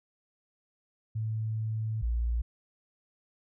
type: tone pair in turn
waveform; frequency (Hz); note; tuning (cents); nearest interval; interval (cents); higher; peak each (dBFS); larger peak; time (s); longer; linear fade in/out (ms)
sine; 110 / 58.27; A2 / A#1; 0 / 0; major seventh; 1100; first; -29 / -26; second; 1.15-2.02 / 2.02-2.42; first; 10
effects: none